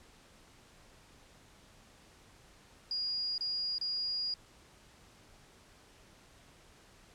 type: tone with dropouts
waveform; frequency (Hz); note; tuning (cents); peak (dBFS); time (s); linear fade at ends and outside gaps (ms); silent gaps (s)
sine; 4860; D#8; -42; -32; 2.91-4.34; 2; 3.38-3.408 / 3.783-3.812
effects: pink hiss -60 dBFS RMS until 7.14 s + low-pass 9000 Hz 12 dB/octave